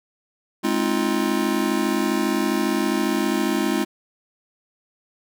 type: chord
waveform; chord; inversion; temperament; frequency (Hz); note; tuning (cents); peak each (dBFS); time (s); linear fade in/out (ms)
square; F minor seventh; first; just; 209.5 / 261.9 / 314.3 / 349.2; Ab3 / C4 / Eb4 / F4; +15 / +2 / +18 / 0; -26; 0.63-3.85; 20
effects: none